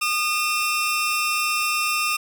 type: tone pair together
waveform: sawtooth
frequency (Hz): 1221 / 2696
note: D#6 / E7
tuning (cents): -33 / +38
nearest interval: octave + major second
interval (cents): 1371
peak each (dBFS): -20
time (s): 0.01-2.17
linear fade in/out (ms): 10
effects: 9-bit